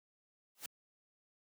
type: noise with exponential growth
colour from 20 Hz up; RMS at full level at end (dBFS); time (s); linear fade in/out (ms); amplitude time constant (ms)
white; -39; 0.55-0.66; 2; 23
effects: high-pass 150 Hz 12 dB/octave